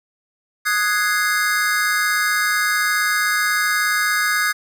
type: chord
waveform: square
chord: Ab dominant seventh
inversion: second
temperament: equal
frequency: 1244.5 / 1480 / 1661.2 / 2093 Hz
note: Eb6 / Gb6 / Ab6 / C7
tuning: 0 / 0 / 0 / 0 cents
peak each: -24 / -24 / -21 / -25 dBFS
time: 0.65-4.53 s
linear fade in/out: 20 ms
effects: none